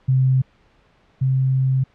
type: tone pair in turn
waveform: sine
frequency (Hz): 130.81 / 131.87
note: C3 / C3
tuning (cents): 0 / +14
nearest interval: unison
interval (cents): 14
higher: second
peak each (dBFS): -13 / -15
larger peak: first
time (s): 0.08-0.42 / 1.21-1.84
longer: second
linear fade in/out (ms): 10
effects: pink hiss -57 dBFS RMS until 1.94 s + low-pass 3000 Hz 12 dB/octave